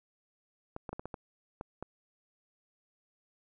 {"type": "clicks", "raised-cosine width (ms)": 1, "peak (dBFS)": -25, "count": 8, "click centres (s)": [0.764, 0.892, 0.93, 0.995, 1.056, 1.142, 1.611, 1.826], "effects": []}